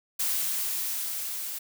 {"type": "noise with level ramp", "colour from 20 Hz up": "blue", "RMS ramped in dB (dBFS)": [-27, -35], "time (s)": [0.19, 1.59], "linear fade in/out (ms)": 10, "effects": []}